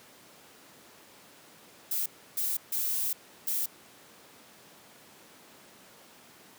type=noise bursts at uneven times; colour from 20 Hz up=violet; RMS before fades=-30 dBFS; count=4; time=1.91-2.06 / 2.37-2.57 / 2.72-3.13 / 3.47-3.66 s; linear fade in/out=5 ms; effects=pink hiss -54 dBFS RMS until 6.58 s + high-pass 200 Hz 12 dB/octave